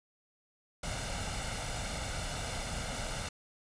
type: noise with comb filter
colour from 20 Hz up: pink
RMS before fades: -37 dBFS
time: 0.83-3.29 s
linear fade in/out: 5 ms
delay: 1.4 ms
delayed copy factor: +0.6
effects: resampled to 22050 Hz